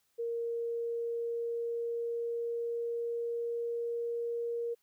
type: tone with pitch glide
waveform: sine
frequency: 466.2 to 469.4 Hz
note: A#4 to A#4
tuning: 0 to +12 cents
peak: -32 dBFS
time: 0.18-4.75 s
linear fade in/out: 20 ms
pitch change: +12 cents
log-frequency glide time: 0.29-3.89 s
effects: white hiss -75 dBFS RMS until 4.82 s